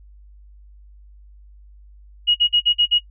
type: tone bursts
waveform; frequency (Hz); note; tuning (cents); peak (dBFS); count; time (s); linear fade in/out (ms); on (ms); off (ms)
sine; 2890; F#7; -41; -12; 6; 2.27-2.99; 20; 80; 48
effects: noise-tail reverb RT60 0.1 s tail -17 dB re dry + added 50 Hz sine -43 dBFS peak until 3.1 s